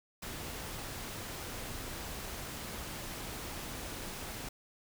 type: noise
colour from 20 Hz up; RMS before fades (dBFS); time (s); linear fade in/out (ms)
pink; -42; 0.22-4.49; 5
effects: none